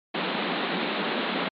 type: band-pass noise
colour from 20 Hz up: pink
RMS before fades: -28 dBFS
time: 0.14-1.49 s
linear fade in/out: 10 ms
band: 170 to 4100 Hz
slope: 96 dB/octave
effects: MP3 64 kbps